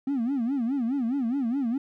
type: tone with vibrato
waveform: triangle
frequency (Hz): 253.9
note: B3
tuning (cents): +48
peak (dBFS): -21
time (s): 0.07-1.78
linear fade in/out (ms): 5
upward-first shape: sine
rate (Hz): 4.8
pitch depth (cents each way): 210
effects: tanh soft clip ceiling -19 dBFS